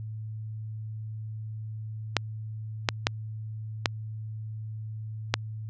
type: clicks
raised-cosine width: 0.2 ms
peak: -3 dBFS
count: 5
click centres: 2.167 / 2.888 / 3.069 / 3.858 / 5.34 s
effects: added 109 Hz sine -34 dBFS peak until 5.69 s + low-pass 6000 Hz 12 dB/octave